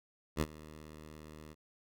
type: tone with ADSR envelope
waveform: 10% pulse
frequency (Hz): 77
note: D#2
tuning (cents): -17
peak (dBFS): -20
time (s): 0.36-1.55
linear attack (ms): 52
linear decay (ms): 44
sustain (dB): -21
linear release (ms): 30
effects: none